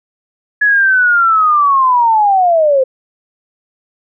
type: linear sweep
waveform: sine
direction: down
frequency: 1701 to 510 Hz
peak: -7 dBFS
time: 0.61-2.84 s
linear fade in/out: 10 ms
effects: none